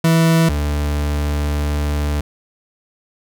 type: tone pair in turn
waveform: 40% pulse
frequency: 164 / 73.41 Hz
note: E3 / D2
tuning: -9 / 0 cents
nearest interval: octave + major second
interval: 1391 cents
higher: first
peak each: -10 / -16 dBFS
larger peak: first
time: 0.04-0.49 / 0.49-2.21 s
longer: second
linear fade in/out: 5 ms
effects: none